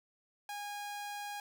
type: tone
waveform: sawtooth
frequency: 820 Hz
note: G#5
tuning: 22 cents flat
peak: -36 dBFS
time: 0.49-1.4 s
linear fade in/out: 2 ms
effects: none